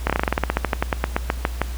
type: slowing click train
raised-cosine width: 0.5 ms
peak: -3 dBFS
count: 21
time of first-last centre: 0.07-1.616 s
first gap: 27 ms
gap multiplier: 1.1
effects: added 60 Hz sine -26 dBFS peak until 1.77 s + pink hiss -40 dBFS RMS until 1.77 s